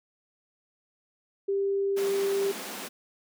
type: tone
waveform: sine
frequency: 395.2 Hz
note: G4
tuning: 14 cents sharp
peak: -24 dBFS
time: 1.48-2.52 s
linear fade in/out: 10 ms
type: high-pass noise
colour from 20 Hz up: pink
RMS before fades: -38 dBFS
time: 1.96-2.89 s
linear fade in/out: 20 ms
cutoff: 180 Hz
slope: 96 dB/octave
effects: none